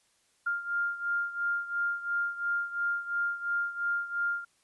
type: beating tone pair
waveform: sine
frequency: 1400 / 1402.9 Hz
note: F6 / F6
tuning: +4 / +7 cents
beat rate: 2.9 Hz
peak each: -30 / -34 dBFS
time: 0.46-4.45 s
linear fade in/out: 10 ms
effects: white hiss -69 dBFS RMS until 4.63 s + resampled to 24000 Hz

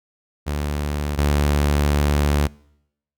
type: tone pair in turn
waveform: sawtooth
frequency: 73.42 / 72.83 Hz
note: D2 / D2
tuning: 0 / -14 cents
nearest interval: unison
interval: 14 cents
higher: first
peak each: -18 / -12 dBFS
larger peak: second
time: 0.46-1.17 / 1.17-2.48 s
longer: second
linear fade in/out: 20 ms
effects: noise-tail reverb RT60 0.8 s tail -25 dB re dry

